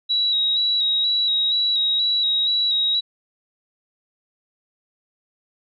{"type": "tone with vibrato", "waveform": "sine", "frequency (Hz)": 3861, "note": "B7", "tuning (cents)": -40, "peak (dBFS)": -17, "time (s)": [0.09, 3.01], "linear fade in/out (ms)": 20, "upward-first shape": "square", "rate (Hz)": 2.1, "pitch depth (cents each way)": 24, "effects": []}